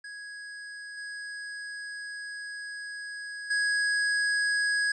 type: tone with level steps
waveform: square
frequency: 1661.2 Hz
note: G#6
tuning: in tune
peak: -40 / -37 / -25 dBFS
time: 0.04-4.92 s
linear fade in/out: 5 ms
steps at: 0.97 / 3.5 s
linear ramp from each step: 10 ms
effects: resampled to 22050 Hz